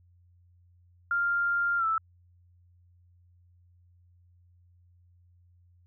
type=tone with pitch glide; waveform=sine; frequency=1396.9 to 1318.5 Hz; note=F6 to E6; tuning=0 to 0 cents; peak=-24 dBFS; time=1.11-1.98 s; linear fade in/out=2 ms; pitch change=-100 cents; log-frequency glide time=1.78-1.85 s; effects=added 88 Hz sine -58 dBFS peak until 5.86 s